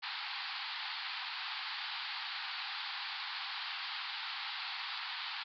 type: band-pass noise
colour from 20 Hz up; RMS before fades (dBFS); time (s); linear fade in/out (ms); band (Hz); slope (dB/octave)
white; -41; 0.02-5.44; 20; 770 to 4700; 96
effects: none